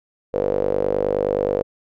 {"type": "tone with band-pass filter", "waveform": "sawtooth", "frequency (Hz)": 49.6, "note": "G1", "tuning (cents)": 21, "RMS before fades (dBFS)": -21, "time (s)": [0.33, 1.63], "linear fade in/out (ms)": 20, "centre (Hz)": 500, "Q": 7, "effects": []}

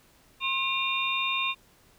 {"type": "tone cluster", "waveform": "sine", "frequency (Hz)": [1068, 2415, 2758, 3656], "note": ["C6", "D7", "F7", "A#7"], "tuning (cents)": [35, 48, -22, -34], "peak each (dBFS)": -31, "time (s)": [0.4, 1.55], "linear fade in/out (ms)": 50, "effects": ["pink hiss -60 dBFS RMS until 1.98 s"]}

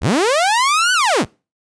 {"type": "linear two-way sweep", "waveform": "sawtooth", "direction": "up then down", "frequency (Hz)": [43.16, 1524, 43.16], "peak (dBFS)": -9, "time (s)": [0.01, 1.26], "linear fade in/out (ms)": 50, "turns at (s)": 0.93, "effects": ["noise-tail reverb RT60 0.3 s tail -24 dB re dry", "resampled to 22050 Hz"]}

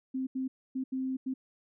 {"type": "tone bursts at uneven times", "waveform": "sine", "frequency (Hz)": 261.6, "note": "C4", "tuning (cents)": 0, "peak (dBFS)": -30, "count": 5, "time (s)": [[0.14, 0.27], [0.35, 0.48], [0.75, 0.84], [0.92, 1.17], [1.26, 1.34]], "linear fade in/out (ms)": 10, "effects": []}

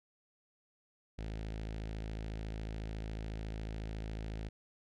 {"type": "tone with notch filter", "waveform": "sawtooth", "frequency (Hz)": 54, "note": "A1", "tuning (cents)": -32, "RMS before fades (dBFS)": -41, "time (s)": [1.18, 4.49], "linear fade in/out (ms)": 10, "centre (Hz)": 1100, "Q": 1.5, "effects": ["low-pass 5000 Hz 12 dB/octave"]}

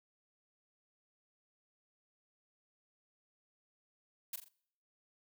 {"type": "noise with echo", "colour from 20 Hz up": "blue", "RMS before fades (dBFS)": -40, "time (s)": [4.33, 4.36], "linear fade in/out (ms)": 5, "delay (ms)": 42, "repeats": 3, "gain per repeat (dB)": -7, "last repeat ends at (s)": 4.486, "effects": ["noise-tail reverb RT60 0.7 s tail -25 dB re dry"]}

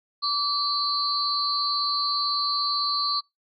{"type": "tone cluster", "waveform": "sine", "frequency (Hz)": [1157, 4125, 4491], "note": ["D6", "C8", "C#8"], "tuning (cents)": [-26, -25, 22], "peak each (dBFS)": -27, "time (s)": [0.22, 3.21], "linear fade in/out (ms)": 20, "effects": ["noise-tail reverb RT60 0.2 s tail -26 dB re dry"]}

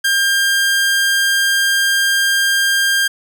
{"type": "tone", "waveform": "sawtooth", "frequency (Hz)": 1600, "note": "G6", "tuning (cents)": 35, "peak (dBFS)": -9, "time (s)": [0.04, 3.08], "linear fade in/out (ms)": 10, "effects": []}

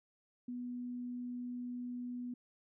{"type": "tone", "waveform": "sine", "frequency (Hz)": 245.6, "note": "B3", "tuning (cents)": -9, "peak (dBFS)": -39, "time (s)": [0.48, 2.34], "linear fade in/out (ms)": 5, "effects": []}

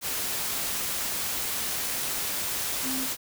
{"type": "tone in noise", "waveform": "sine", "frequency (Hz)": 261.6, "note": "C4", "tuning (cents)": 0, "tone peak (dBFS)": -32, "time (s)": [2.82, 3.08], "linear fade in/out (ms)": 50, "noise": "white", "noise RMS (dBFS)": -30, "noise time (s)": [0.01, 3.17], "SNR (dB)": -5, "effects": []}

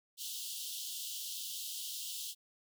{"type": "high-pass noise", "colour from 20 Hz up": "pink", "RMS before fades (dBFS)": -42, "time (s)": [0.17, 2.35], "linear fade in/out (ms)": 50, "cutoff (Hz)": 2900, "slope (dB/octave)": 96, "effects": []}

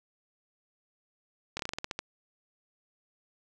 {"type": "slowing click train", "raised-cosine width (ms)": 0.2, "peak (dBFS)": -16, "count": 10, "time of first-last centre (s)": [1.57, 1.99], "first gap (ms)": 24, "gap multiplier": 1.16, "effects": []}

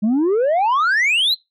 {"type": "exponential sweep", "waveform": "sine", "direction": "up", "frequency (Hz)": [200.8, 4238], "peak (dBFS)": -11, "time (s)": [0.02, 1.35], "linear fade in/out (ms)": 20, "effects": ["noise-tail reverb RT60 0.2 s tail -24 dB re dry", "tanh soft clip ceiling -13 dBFS"]}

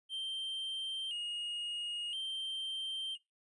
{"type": "tone with vibrato", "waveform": "triangle", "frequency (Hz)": 3000, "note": "F#7", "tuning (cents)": 23, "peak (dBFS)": -35, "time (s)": [0.09, 3.18], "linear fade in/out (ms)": 50, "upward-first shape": "square", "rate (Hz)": 0.49, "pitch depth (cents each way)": 79, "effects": ["noise-tail reverb RT60 0.2 s tail -21 dB re dry", "resampled to 24000 Hz"]}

